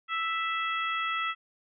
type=harmonic tone; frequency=659.3 Hz; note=E5; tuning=in tune; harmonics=2 / 3 / 4 / 5; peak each=-30 / -34 / -36 / -38 dBFS; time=0.08-1.35 s; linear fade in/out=50 ms; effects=none